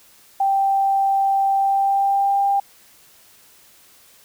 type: tone with pitch glide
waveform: sine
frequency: 784 to 795.9 Hz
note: G5 to G5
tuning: 0 to +26 cents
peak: -15 dBFS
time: 0.4-2.6 s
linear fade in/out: 5 ms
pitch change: +26 cents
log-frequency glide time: 1.56-2.42 s
effects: white hiss -51 dBFS RMS until 4.24 s